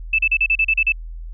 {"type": "tone bursts", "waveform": "sine", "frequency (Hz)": 2633, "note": "E7", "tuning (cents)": -3, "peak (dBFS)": -13, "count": 9, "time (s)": [0.13, 0.922], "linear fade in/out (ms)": 5, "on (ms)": 56, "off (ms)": 36, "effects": ["added 41 Hz sine -29 dBFS peak until 1.33 s"]}